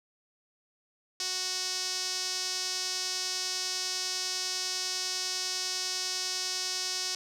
sawtooth tone with band-pass filter, 370 Hz, F#4, in tune, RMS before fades -33 dBFS, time 1.2-7.15 s, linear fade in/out 2 ms, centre 5400 Hz, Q 3.2, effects none

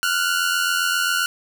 sawtooth tone pair together, 1392.5 / 1480 Hz, F6 / F#6, -5 / 0 cents, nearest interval minor second, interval 105 cents, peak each -18 dBFS, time 0.03-1.26 s, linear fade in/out 0 ms, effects none

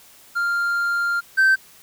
triangle tone pair in turn, 1396 / 1551.6 Hz, F6 / G6, -1 / -18 cents, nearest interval major second, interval 183 cents, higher second, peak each -17 / -10 dBFS, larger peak second, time 0.35-1.21 / 1.37-1.56 s, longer first, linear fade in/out 20 ms, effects tanh soft clip ceiling -6 dBFS + white hiss -49 dBFS RMS until 1.82 s

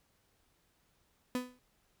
35% pulse tone with exponential decay, 250 Hz, B3, 21 cents sharp, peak -28 dBFS, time 1.35-1.59 s, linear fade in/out 1 ms, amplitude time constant 52 ms, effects pink hiss -73 dBFS RMS until 2 s

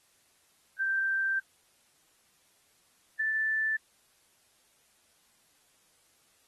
sine tone pair in turn, 1568 / 1760 Hz, G6 / A6, 0 / 0 cents, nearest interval major second, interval 200 cents, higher second, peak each -26 dBFS, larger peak neither, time 0.79-1.4 / 3.19-3.77 s, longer first, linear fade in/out 10 ms, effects white hiss -67 dBFS RMS until 6.47 s + AAC 32 kbps

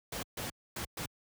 pink noise bursts at uneven times, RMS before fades -38 dBFS, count 4, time 0.12-0.23 / 0.37-0.5 / 0.76-0.85 / 0.97-1.06 s, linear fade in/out 5 ms, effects high-pass 60 Hz 12 dB/octave

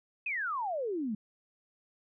sine exponential sweep, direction down, 2600 to 200.8 Hz, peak -31 dBFS, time 0.26-1.15 s, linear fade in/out 5 ms, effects none

